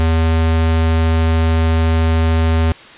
square tone, 81.2 Hz, E2, 26 cents flat, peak -12 dBFS, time 0-2.72 s, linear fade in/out 0 ms, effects white hiss -38 dBFS RMS until 2.97 s + resampled to 8000 Hz

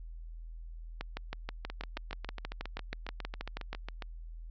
two click trains, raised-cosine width 0.3 ms, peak -21 / -24 dBFS, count 18 / 18, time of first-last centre 1.01-3.73 / 1.7-4.022 s, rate 6.25 / 7.32 Hz, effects added 41 Hz sine -42 dBFS peak until 4.5 s + resampled to 16000 Hz

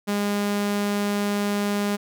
sawtooth tone, 204.2 Hz, G#3, 29 cents flat, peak -18 dBFS, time 0.07-1.97 s, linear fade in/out 20 ms, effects none

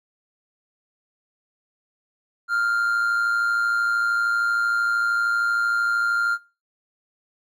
triangle tone with amplitude modulation, 1396 Hz, F6, 1 cent flat, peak -16 dBFS, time 2.48-6.38 s, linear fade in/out 50 ms, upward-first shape sine, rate 113 Hz, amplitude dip 40%, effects noise-tail reverb RT60 0.3 s tail -17 dB re dry

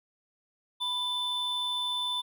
triangle tone pair together, 987.8 / 3527 Hz, B5 / A7, 0 / +3 cents, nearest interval octave + minor seventh, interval 2203 cents, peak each -34 / -28 dBFS, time 0.8-2.22 s, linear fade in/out 20 ms, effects none

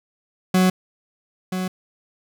40% pulse tone pair in turn, 185 / 185 Hz, F#3 / F#3, 0 / 0 cents, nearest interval unison, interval 0 cents, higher neither, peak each -13 / -22 dBFS, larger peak first, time 0.54-0.7 / 1.52-1.68 s, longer neither, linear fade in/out 5 ms, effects none

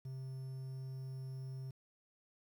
triangle tone with quantisation, 131.7 Hz, C3, 12 cents sharp, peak -40 dBFS, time 0.05-1.71 s, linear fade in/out 5 ms, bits 11, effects none

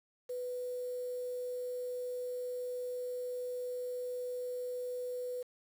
sine tone with quantisation, 496.3 Hz, B4, 8 cents sharp, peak -36 dBFS, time 0.29-5.43 s, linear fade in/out 10 ms, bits 9, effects none

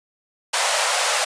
pink high-pass noise, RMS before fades -20 dBFS, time 0.53-1.25 s, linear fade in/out 10 ms, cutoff 540 Hz, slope 48 dB/octave, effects resampled to 22050 Hz

